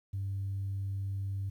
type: tone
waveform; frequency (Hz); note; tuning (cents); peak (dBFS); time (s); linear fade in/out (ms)
sine; 98; G2; 0; -31; 0.13-1.5; 10
effects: tanh soft clip ceiling -29 dBFS + 11-bit